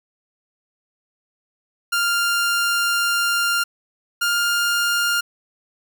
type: tone pair in turn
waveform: sawtooth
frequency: 1396.9 / 1405.8 Hz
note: F6 / F6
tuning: 0 / +11 cents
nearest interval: unison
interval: 11 cents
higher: second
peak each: -14 dBFS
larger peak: neither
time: 1.92-3.64 / 4.21-5.21 s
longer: first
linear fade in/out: 10 ms
effects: none